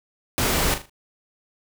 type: noise with echo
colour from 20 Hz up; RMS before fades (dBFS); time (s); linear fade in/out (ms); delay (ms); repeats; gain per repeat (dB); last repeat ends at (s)
pink; -22; 0.38-0.74; 0; 39; 4; -9; 0.896
effects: none